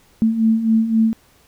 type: beating tone pair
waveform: sine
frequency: 220.3 / 224.1 Hz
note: A3 / A3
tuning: +2 / +32 cents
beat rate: 3.8 Hz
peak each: -20 / -14 dBFS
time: 0.22-1.13 s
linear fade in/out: 0 ms
effects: pink hiss -54 dBFS RMS until 1.47 s